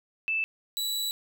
sine / sawtooth tone pair in turn, 2637 / 3934 Hz, E7 / B7, 0 / -7 cents, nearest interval perfect fifth, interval 693 cents, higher second, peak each -25 dBFS, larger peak neither, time 0.28-0.44 / 0.77-1.11 s, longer second, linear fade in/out 0 ms, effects none

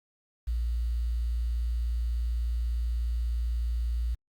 sine tone with quantisation, 58.3 Hz, A#1, 1 cent sharp, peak -26 dBFS, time 0.47-4.15 s, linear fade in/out 10 ms, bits 9, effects Opus 48 kbps

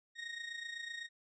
30% pulse tone with amplitude modulation, 1864.7 Hz, A#6, in tune, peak -36 dBFS, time 0.15-1.09 s, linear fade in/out 50 ms, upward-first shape sine, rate 27.9 Hz, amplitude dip 65%, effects resampled to 16000 Hz

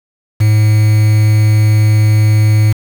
triangle tone with quantisation, 107.4 Hz, A2, 41 cents flat, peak -4 dBFS, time 0.4-2.73 s, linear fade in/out 10 ms, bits 4, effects none

